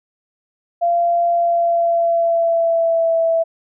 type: tone with pitch glide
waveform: sine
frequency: 688 to 659.6 Hz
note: F5 to E5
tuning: -26 to +1 cents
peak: -13 dBFS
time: 0.81-3.44 s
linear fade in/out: 20 ms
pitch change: -73 cents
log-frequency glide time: 1.31-3.16 s
effects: none